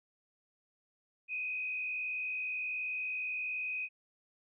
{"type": "tone with frequency modulation", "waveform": "sine", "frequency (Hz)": 2504, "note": "D#7", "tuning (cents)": 10, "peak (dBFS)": -34, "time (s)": [1.28, 3.89], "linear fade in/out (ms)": 50, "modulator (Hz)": 58.7, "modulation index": 0.93, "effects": []}